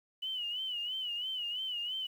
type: tone with vibrato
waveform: sine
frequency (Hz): 2960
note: F#7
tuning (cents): 0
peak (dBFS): -34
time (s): 0.22-2.07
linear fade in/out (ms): 10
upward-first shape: sine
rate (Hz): 3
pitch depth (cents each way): 88
effects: 10-bit